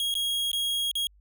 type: tone with dropouts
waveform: 45% pulse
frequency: 3285 Hz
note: G#7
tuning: 20 cents flat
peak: -25 dBFS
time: 0-1.07 s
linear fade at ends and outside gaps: 1 ms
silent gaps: 0.141-0.152 / 0.516-0.531 / 0.914-0.954 s
effects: added 50 Hz sine -55 dBFS peak until 1.2 s